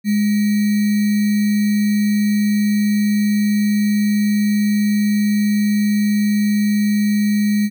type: tone with sample-and-hold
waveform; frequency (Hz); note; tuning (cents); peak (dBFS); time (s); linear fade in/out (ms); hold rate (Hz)
sine; 207.7; G#3; 0; -13; 0.04-7.7; 50; 2100
effects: none